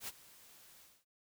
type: noise with ADSR envelope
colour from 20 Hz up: white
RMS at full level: -41 dBFS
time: 0-1.05 s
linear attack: 77 ms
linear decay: 34 ms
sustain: -19 dB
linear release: 240 ms
effects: none